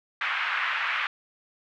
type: band-pass noise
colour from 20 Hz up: pink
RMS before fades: -28 dBFS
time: 0.21-1.07 s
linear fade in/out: 2 ms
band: 1200 to 2600 Hz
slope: 24 dB/octave
effects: none